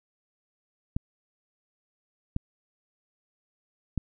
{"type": "clicks", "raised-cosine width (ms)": 5, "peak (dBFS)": -15, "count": 3, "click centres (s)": [0.965, 2.364, 3.977], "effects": []}